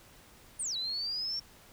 sine linear two-way sweep, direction down then up, 9397 to 3882 to 5530 Hz, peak -32 dBFS, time 0.59-1.4 s, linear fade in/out 10 ms, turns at 0.76 s, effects pink hiss -57 dBFS RMS until 1.72 s

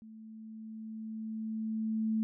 sine tone with level ramp, 220 Hz, A3, in tune, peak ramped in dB -48 to -27 dBFS, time 0.02-2.23 s, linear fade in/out 0 ms, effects none

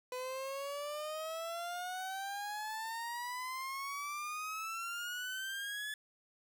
30% pulse exponential sweep, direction up, 500 to 1727 Hz, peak -36 dBFS, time 0.12-5.94 s, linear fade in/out 2 ms, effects none

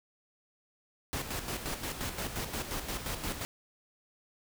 pink noise with tremolo, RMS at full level -35 dBFS, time 1.13-3.45 s, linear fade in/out 0 ms, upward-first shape square, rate 5.7 Hz, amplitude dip 55%, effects none

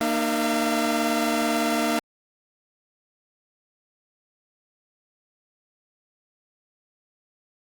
sawtooth tone cluster, 233 / 304.5 / 681 Hz, A#3 / D#4 / F5, -1 / -37 / -44 cents, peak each -22 dBFS, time 0.01-1.99 s, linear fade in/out 0 ms, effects Opus 24 kbps

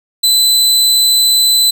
sawtooth tone, 4017 Hz, B7, 29 cents sharp, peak -5 dBFS, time 0.23-1.71 s, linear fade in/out 10 ms, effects none

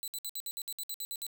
10% pulse tone bursts, 4000 Hz, B7, 21 cents sharp, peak -28 dBFS, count 12, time 0.03-1.266 s, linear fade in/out 0 ms, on 48 ms, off 60 ms, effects none

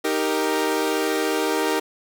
sawtooth chord, Eb major, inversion none, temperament equal, 311.1 / 392 / 466.2 Hz, Eb4 / G4 / Bb4, 0 / 0 / 0 cents, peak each -21 dBFS, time 0.04-1.8 s, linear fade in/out 10 ms, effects none

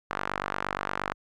sawtooth tone with band-pass filter, 48.55 Hz, G1, 16 cents flat, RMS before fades -33 dBFS, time 0.1-1.14 s, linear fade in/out 10 ms, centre 1300 Hz, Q 1.7, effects none

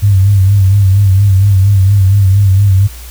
sine tone with vibrato, 98 Hz, G2, in tune, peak -4 dBFS, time 0.02-2.88 s, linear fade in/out 20 ms, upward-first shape sine, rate 4.3 Hz, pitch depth 69 cents each way, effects added 60 Hz sine -27 dBFS peak until 3.1 s + white hiss -34 dBFS RMS until 3.1 s

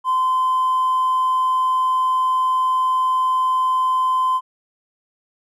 triangle tone with hard clipping, 1030 Hz, C6, 28 cents flat, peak -15 dBFS, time 0.04-4.41 s, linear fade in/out 50 ms, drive 2 dB, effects none

